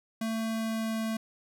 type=tone with pitch glide; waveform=square; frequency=223.7 to 222.3 Hz; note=A3 to A3; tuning=+29 to +18 cents; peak=-30 dBFS; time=0.21-1.17 s; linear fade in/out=5 ms; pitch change=-11 cents; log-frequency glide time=0.48-1.01 s; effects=none